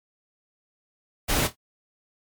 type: noise with echo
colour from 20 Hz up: pink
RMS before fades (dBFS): -23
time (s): 1.28-1.48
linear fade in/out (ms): 20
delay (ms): 26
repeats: 3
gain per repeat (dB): -12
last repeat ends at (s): 1.558
effects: MP3 96 kbps